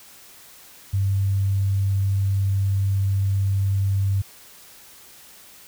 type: tone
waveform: sine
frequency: 98 Hz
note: G2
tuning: in tune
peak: -18 dBFS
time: 0.93-4.22 s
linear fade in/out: 10 ms
effects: white hiss -47 dBFS RMS until 5.67 s